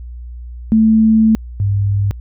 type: tone pair in turn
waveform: sine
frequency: 220.4 / 100.3 Hz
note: A3 / G2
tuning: +3 / +40 cents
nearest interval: octave + major second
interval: 1363 cents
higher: first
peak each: -7 / -12 dBFS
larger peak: first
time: 0.72-1.35 / 1.6-2.11 s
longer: first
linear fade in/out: 0 ms
effects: added 60 Hz sine -27 dBFS peak until 2.2 s